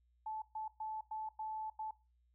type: tone bursts at uneven times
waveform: sine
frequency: 870 Hz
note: A5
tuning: 20 cents flat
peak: -39 dBFS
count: 6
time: 0.26-0.42 / 0.55-0.68 / 0.8-1.01 / 1.11-1.29 / 1.39-1.7 / 1.79-1.91 s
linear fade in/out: 5 ms
effects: noise-tail reverb RT60 0.3 s tail -19 dB re dry + added 60 Hz sine -70 dBFS peak until 2.34 s